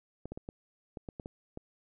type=clicks; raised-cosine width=2 ms; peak=-27 dBFS; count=9; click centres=0.256 / 0.32 / 0.375 / 0.489 / 0.972 / 1.088 / 1.198 / 1.259 / 1.574 s; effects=none